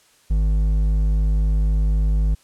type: tone with hard clipping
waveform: triangle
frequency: 51.91 Hz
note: G#1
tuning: in tune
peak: -17 dBFS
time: 0.3-2.35 s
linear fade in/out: 10 ms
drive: 10 dB
effects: white hiss -56 dBFS RMS until 2.43 s + low-pass 10000 Hz 12 dB/octave